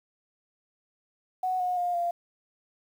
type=tone with pitch steps; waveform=sine; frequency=741 / 724.5 / 708.4 / 692.6 Hz; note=F#5 / F#5 / F5 / F5; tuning=+2 / -37 / +24 / -15 cents; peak=-25 dBFS; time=1.43-2.11 s; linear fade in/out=5 ms; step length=170 ms; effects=9-bit